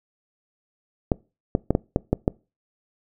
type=clicks; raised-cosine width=2 ms; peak=-5 dBFS; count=7; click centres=1.118 / 1.551 / 1.706 / 1.751 / 1.961 / 2.13 / 2.279 s; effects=noise-tail reverb RT60 0.3 s tail -24 dB re dry